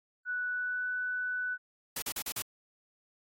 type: tone with pitch glide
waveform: sine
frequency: 1480 to 1492 Hz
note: F#6 to F#6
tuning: 0 to +14 cents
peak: -31 dBFS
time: 0.25-1.58 s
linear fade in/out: 50 ms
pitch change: +14 cents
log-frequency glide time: 0.49-0.88 s
type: noise bursts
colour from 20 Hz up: white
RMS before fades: -35 dBFS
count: 5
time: 1.96-2.422 s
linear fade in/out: 5 ms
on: 62 ms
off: 38 ms
effects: AAC 48 kbps